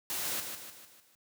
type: noise with echo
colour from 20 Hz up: white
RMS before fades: -35 dBFS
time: 0.1-0.4 s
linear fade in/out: 0 ms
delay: 150 ms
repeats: 5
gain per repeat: -6 dB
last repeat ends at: 1.15 s
effects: high-pass 100 Hz 12 dB/octave